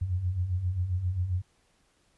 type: beating tone pair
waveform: sine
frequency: 85 / 92.5 Hz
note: F2 / F#2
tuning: -46 / 0 cents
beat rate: 7.5 Hz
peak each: -34 / -27 dBFS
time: 0.01-1.42 s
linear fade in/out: 10 ms
effects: pink hiss -68 dBFS RMS until 2.17 s + resampled to 24000 Hz